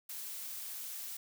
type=noise; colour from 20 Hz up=blue; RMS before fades=-43 dBFS; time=0.09-1.17 s; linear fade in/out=5 ms; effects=none